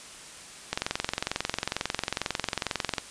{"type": "click train", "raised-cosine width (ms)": 0.2, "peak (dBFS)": -9, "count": 51, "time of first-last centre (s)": [0.73, 2.982], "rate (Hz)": 22.2, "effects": ["white hiss -45 dBFS RMS until 3.1 s", "resampled to 22050 Hz"]}